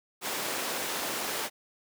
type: high-pass noise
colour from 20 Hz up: pink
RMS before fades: -33 dBFS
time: 0.21-1.5 s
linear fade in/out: 50 ms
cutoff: 360 Hz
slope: 12 dB/octave
effects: none